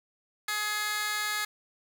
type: tone with high-pass filter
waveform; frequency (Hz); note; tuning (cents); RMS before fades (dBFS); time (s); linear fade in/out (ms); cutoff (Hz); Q
15% pulse; 421; G#4; +24; -31; 0.48-1.45; 5; 1900; 1.2
effects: none